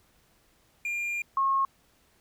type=tone pair in turn; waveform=triangle / sine; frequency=2400 / 1084.6 Hz; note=D7 / C#6; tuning=+37 / -38 cents; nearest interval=octave + major second; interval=1375 cents; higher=first; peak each=-27 / -22 dBFS; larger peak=second; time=0.85-1.22 / 1.37-1.65 s; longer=first; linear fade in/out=2 ms; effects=pink hiss -65 dBFS RMS until 2.2 s